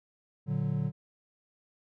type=chord; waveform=triangle; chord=Bb augmented; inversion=none; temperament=equal; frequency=116.54 / 146.83 / 185 Hz; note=Bb2 / D3 / F#3; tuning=0 / 0 / 0 cents; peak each=-32 / -28 / -32 dBFS; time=0.46-0.92 s; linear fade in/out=50 ms; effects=none